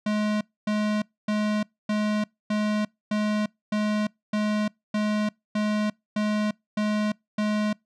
square tone bursts, 211.4 Hz, G#3, 31 cents sharp, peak -23 dBFS, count 13, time 0.06-7.73 s, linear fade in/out 5 ms, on 350 ms, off 260 ms, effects noise-tail reverb RT60 0.2 s tail -26 dB re dry + low-pass 5000 Hz 12 dB/octave

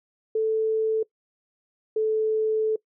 sine tone pair in turn, 440 / 436.2 Hz, A4 / A4, 0 / -15 cents, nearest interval unison, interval 15 cents, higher first, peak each -20 dBFS, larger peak neither, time 0.35-1.03 / 1.96-2.76 s, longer second, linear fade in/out 5 ms, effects noise-tail reverb RT60 0.1 s tail -22 dB re dry

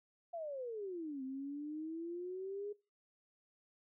sine exponential two-way sweep, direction down then up, 698.5 to 259.8 to 418.1 Hz, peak -40 dBFS, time 0.33-2.73 s, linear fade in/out 10 ms, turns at 1.23 s, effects noise-tail reverb RT60 0.3 s tail -23 dB re dry

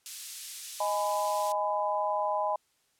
white high-pass noise, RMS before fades -39 dBFS, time 0.06-1.52 s, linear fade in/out 0 ms, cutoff 3200 Hz, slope 12 dB/octave
sine chord, G# minor, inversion second, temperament equal with one note detuned, 622.3 / 830.6 / 1002.1 Hz, D#5 / G#5 / B5, 0 / 0 / +25 cents, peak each -31 dBFS, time 0.8-2.56 s, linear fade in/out 5 ms
effects white hiss -71 dBFS RMS until 2.99 s + low-pass 11000 Hz 12 dB/octave

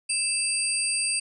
sine tone cluster, 2633 / 4749 / 8520 / 9210 Hz, E7 / D8 / C9 / D9, -3 / +18 / +30 / -35 cents, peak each -29 dBFS, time 0.09-1.2 s, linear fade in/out 10 ms, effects none

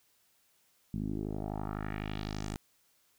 10% pulse tone with low-pass filter sweep, 51.91 Hz, G#1, in tune, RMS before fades -37 dBFS, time 0.94-2.56 s, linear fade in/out 0 ms, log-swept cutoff 200 to 8900 Hz, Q 2.4, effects white hiss -70 dBFS RMS until 3.18 s

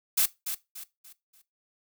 blue noise with echo, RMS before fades -23 dBFS, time 0.17-0.26 s, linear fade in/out 10 ms, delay 290 ms, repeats 4, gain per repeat -9 dB, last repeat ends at 1.42 s, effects noise-tail reverb RT60 0.2 s tail -17 dB re dry

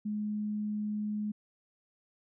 sine tone, 210.4 Hz, G#3, 23 cents sharp, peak -31 dBFS, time 0.05-1.32 s, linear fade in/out 10 ms, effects none

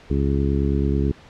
harmonic tone, 69.3 Hz, C#2, in tune, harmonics 1 / 2 / 3 / 4 / 5 / 6, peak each -21 / -24 / -26 / -27 / -28 / -29 dBFS, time 0.1-1.12 s, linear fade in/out 5 ms, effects pink hiss -47 dBFS RMS until 1.29 s + low-pass 4000 Hz 12 dB/octave

